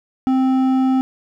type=tone with hard clipping; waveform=sine; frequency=261.6 Hz; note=C4; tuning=in tune; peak=-15 dBFS; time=0.27-1.01 s; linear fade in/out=0 ms; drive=8 dB; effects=none